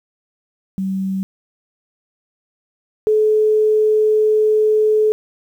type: tone pair in turn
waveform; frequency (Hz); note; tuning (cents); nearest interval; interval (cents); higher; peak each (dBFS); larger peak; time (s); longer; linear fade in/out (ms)
sine; 191.5 / 429.9; G3 / A4; -40 / -40; octave + major second; 1400; second; -18 / -11; second; 0.78-1.23 / 3.07-5.12; second; 0
effects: 8-bit